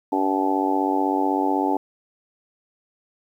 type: harmonic tone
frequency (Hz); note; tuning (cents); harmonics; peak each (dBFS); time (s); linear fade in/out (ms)
96; G2; -36; 3 / 4 / 5 / 6 / 7 / 8 / 9; -23 / -27 / -31 / -34 / -32 / -27 / -24; 0.12-1.77; 5
effects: 9-bit